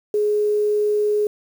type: tone with quantisation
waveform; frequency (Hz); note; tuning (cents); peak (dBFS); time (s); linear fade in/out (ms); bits
sine; 418.8; G#4; +15; -16; 0.14-1.27; 2; 7
effects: none